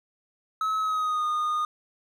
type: tone with pitch glide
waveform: triangle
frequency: 1288 to 1227 Hz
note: E6 to D#6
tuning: -41 to -25 cents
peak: -22 dBFS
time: 0.61-1.65 s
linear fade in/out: 2 ms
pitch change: -84 cents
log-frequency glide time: 0.79-1.25 s
effects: none